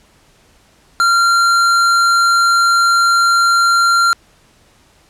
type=tone with hard clipping; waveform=sine; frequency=1380 Hz; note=F6; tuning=21 cents flat; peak=-11 dBFS; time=1-4.13 s; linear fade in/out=0 ms; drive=14 dB; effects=pink hiss -51 dBFS RMS until 5.09 s + low-pass 10000 Hz 12 dB/octave